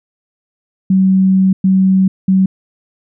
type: tone bursts at uneven times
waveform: sine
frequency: 189.7 Hz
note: F#3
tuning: 43 cents sharp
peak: -7 dBFS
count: 3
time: 0.9-1.53 / 1.64-2.08 / 2.28-2.46 s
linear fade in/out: 5 ms
effects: none